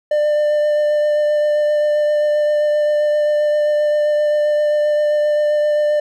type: tone with vibrato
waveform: triangle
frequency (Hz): 597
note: D5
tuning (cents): +28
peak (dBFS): -11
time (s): 0.11-6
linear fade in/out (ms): 5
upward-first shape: triangle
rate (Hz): 7.6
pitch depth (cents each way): 13
effects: none